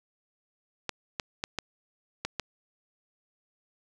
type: clicks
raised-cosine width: 0.2 ms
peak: -13 dBFS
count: 6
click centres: 0.893 / 1.198 / 1.439 / 1.587 / 2.25 / 2.397 s
effects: none